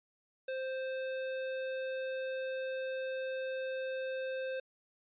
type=tone; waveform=square; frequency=523.3 Hz; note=C5; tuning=in tune; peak=-36 dBFS; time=0.48-4.6 s; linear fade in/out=5 ms; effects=resampled to 8000 Hz